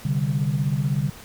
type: chord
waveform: sine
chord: C suspended second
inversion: none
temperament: equal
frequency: 130.81 / 146.83 / 196 Hz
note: C3 / D3 / G3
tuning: 0 / 0 / 0 cents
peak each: -24 / -22 / -28 dBFS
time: 0.05-1.1 s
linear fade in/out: 5 ms
effects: tanh soft clip ceiling -11 dBFS + pink hiss -43 dBFS RMS until 1.24 s